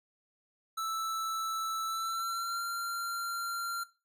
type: tone with pitch glide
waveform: square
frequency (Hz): 1318.5 to 1378.5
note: E6 to F6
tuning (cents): 0 to -23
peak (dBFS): -33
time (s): 0.77-3.84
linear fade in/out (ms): 10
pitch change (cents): +77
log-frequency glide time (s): 1.86-2.61
effects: noise-tail reverb RT60 0.3 s tail -18 dB re dry + AAC 64 kbps